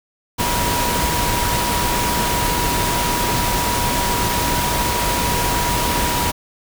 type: tone in noise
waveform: sine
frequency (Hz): 964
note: B5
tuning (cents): -42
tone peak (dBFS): -22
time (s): 0.38-6.32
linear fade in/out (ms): 20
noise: pink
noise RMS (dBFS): -20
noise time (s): 0.38-6.32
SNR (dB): -5
effects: none